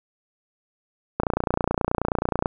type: click train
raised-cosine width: 1 ms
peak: -7 dBFS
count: 38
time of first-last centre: 1.2-2.459 s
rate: 29.4 Hz
effects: none